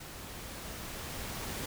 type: noise with level ramp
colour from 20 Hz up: pink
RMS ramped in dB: -46 to -38 dBFS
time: 0-1.66 s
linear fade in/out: 5 ms
effects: none